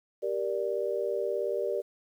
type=chord; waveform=sine; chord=G minor; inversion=none; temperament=just; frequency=392 / 470.4 / 588 Hz; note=G4 / Bb4 / D5; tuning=0 / +16 / +2 cents; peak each=-32 dBFS; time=0.22-1.82 s; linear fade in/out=20 ms; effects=10-bit